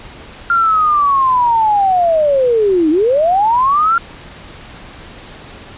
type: linear two-way sweep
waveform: sine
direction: down then up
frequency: 1396.9 to 298.2 to 1396.9 Hz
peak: -9 dBFS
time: 0.5-3.98 s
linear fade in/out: 2 ms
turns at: 2.9 s
effects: pink hiss -35 dBFS RMS until 5.77 s + resampled to 8000 Hz